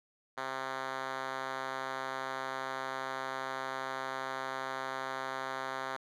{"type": "tone with band-pass filter", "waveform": "5% pulse", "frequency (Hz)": 132.5, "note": "C3", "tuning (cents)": 22, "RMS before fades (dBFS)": -38, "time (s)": [0.37, 5.97], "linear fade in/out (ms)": 10, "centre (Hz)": 1300, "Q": 0.63, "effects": []}